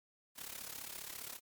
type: noise with amplitude modulation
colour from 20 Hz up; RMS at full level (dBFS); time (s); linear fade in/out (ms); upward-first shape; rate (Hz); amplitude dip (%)
white; -43; 0.35-1.4; 50; sine; 34.9; 80
effects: MP3 96 kbps